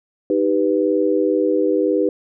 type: chord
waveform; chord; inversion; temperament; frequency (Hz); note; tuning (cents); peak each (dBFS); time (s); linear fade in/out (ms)
sine; Eb augmented; none; equal; 311.1 / 392 / 493.9; Eb4 / G4 / B4; 0 / 0 / 0; -19; 0.3-2.09; 2
effects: none